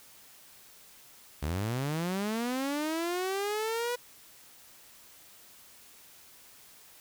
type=linear sweep; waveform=sawtooth; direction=up; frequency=69.3 to 491.9 Hz; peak=-26 dBFS; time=1.42-3.96 s; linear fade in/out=10 ms; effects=white hiss -55 dBFS RMS until 7 s